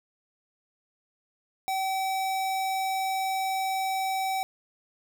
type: tone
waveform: square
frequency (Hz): 766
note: G5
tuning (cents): -40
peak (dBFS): -27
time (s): 1.68-4.43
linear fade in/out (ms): 0
effects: none